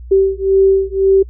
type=beating tone pair; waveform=sine; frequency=386.2 / 388.1 Hz; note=G4 / G4; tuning=-26 / -17 cents; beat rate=1.9 Hz; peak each=-12 dBFS; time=0.11-1.23 s; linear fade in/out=10 ms; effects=noise-tail reverb RT60 0.1 s tail -26 dB re dry + added 60 Hz sine -29 dBFS peak until 1.29 s